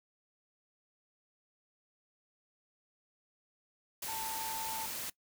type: tone in noise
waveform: sine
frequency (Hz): 891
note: A5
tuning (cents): +22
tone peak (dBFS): -39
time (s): 4.08-4.86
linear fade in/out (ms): 5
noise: white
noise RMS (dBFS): -40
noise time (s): 4.02-5.1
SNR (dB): -2
effects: noise-tail reverb RT60 0.1 s tail -21 dB re dry